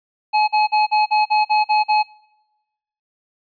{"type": "tone bursts", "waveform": "square", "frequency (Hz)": 850, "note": "G#5", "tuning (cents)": 40, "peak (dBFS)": -14, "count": 9, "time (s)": [0.33, 2.032], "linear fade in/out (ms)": 20, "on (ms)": 150, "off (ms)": 44, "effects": ["noise-tail reverb RT60 1.0 s tail -25 dB re dry", "resampled to 11025 Hz"]}